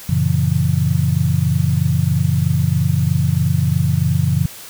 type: chord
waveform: sine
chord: F# dominant seventh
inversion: none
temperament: just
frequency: 92.5 / 115.62 / 138.75 / 166.5 Hz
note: F#2 / A#2 / C#3 / E3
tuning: 0 / -14 / +2 / +18 cents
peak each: -19 / -21 / -17 / -19 dBFS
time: 0.09-4.46 s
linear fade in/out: 5 ms
effects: white hiss -36 dBFS RMS until 4.69 s